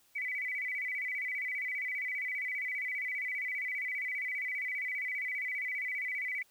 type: tone with vibrato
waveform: sine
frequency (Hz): 2133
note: C7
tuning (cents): +33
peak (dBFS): -33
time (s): 0.15-6.43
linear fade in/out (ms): 10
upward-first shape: square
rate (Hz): 15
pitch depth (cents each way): 110
effects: white hiss -67 dBFS RMS until 6.5 s